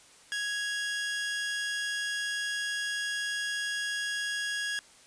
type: tone pair together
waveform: sawtooth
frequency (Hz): 1661.2 / 2801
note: G#6 / F7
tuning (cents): 0 / +4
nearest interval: major sixth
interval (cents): 904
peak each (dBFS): -27 / -39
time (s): 0.32-4.79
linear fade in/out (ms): 0
effects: white hiss -56 dBFS RMS until 5.06 s + resampled to 22050 Hz